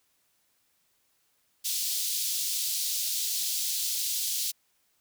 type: high-pass noise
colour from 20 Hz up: pink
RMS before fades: -30 dBFS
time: 1.64-4.52 s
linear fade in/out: 20 ms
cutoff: 3800 Hz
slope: 24 dB/octave
effects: white hiss -71 dBFS RMS until 5 s